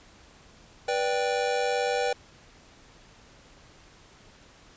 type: chord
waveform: square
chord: G major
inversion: first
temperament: just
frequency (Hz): 490 / 588 / 784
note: B4 / D5 / G5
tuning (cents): -14 / +2 / 0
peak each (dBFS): -28 / -32 / -30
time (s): 0.88-2.13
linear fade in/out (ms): 5
effects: pink hiss -54 dBFS RMS until 4.76 s + resampled to 16000 Hz